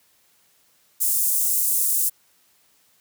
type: high-pass noise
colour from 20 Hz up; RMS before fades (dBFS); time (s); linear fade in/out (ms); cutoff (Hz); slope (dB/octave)
pink; -21; 1-2.1; 20; 8400; 24
effects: white hiss -61 dBFS RMS until 3 s + high-pass 60 Hz 12 dB/octave